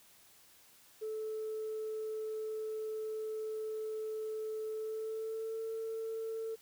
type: tone with pitch glide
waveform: sine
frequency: 435.4 to 447.4 Hz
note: A4 to A4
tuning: -18 to +29 cents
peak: -35 dBFS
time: 1.01-6.56 s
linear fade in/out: 20 ms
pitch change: +47 cents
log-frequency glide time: 4.72-5.59 s
effects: tanh soft clip ceiling -33 dBFS + white hiss -62 dBFS RMS until 6.61 s